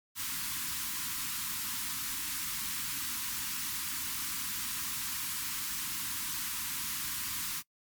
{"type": "band-stop noise", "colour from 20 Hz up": "white", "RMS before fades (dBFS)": -36, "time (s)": [0.15, 7.63], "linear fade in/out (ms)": 50, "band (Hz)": [320, 910], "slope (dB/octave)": 96, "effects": ["noise-tail reverb RT60 0.1 s tail -23 dB re dry", "Opus 48 kbps"]}